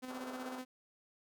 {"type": "tone with tremolo", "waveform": "sawtooth", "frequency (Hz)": 255.5, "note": "C4", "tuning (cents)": -41, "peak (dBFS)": -37, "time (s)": [0.02, 0.65], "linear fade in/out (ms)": 20, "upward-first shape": "square", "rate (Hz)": 16, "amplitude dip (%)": 40}
{"type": "band-pass noise", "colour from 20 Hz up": "pink", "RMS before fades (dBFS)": -49, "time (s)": [0.09, 0.6], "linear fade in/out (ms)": 20, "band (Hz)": [370, 1600], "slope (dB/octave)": 96}
{"effects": []}